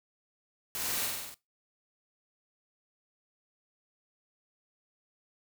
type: noise with echo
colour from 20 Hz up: white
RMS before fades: -36 dBFS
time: 0.75-1.06 s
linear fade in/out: 0 ms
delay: 47 ms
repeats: 6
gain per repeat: -2 dB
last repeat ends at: 1.342 s
effects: noise-tail reverb RT60 0.2 s tail -19 dB re dry